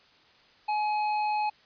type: tone with tanh clipping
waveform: sine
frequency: 845 Hz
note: G#5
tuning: 30 cents sharp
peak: -27 dBFS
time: 0.68-1.5 s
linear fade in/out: 10 ms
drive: 11 dB
effects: white hiss -59 dBFS RMS until 1.65 s + resampled to 11025 Hz